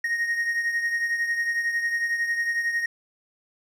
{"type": "beating tone pair", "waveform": "triangle", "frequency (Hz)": [1864.7, 1875.7], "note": ["A#6", "A#6"], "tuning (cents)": [0, 10], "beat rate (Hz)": 11, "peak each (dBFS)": [-22, -30], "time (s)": [0.04, 2.86], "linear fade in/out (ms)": 5, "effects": []}